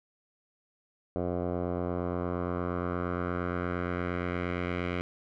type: tone with low-pass filter sweep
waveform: 10% pulse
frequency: 88.6 Hz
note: F2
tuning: 25 cents sharp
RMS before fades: -32 dBFS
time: 1.16-5.01 s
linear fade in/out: 0 ms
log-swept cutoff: 700 to 2400 Hz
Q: 2.1
effects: none